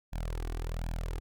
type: tone with flanger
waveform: sawtooth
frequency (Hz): 40.97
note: E1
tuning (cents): -10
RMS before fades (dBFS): -35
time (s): 0.12-1.2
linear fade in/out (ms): 20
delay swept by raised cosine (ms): 1.2 to 2.7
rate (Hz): 1.3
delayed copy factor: +0.75
effects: none